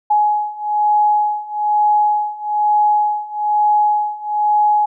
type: beating tone pair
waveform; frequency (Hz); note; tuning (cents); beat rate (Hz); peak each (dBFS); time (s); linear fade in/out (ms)
sine; 839 / 840.1; G#5 / G#5; +17 / +20; 1.1; -17 / -15; 0.1-4.86; 10
effects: none